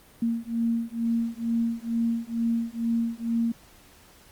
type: beating tone pair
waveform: sine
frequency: 230 / 232.2 Hz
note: A#3 / A#3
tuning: -23 / -7 cents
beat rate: 2.2 Hz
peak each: -27 dBFS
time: 0.22-3.52 s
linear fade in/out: 5 ms
effects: pink hiss -54 dBFS RMS until 4.31 s + Opus 32 kbps